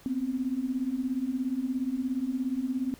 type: beating tone pair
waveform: sine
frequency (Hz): 246.9 / 263.9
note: B3 / C4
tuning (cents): 0 / +15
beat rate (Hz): 17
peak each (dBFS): -32 / -29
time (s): 0.06-2.94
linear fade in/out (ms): 0
effects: pink hiss -55 dBFS RMS until 2.99 s